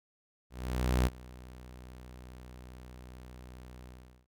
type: tone with ADSR envelope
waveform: sawtooth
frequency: 62.4 Hz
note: B1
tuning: 19 cents sharp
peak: -20 dBFS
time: 0.5-4.27 s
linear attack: 560 ms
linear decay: 32 ms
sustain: -23 dB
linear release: 400 ms
effects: none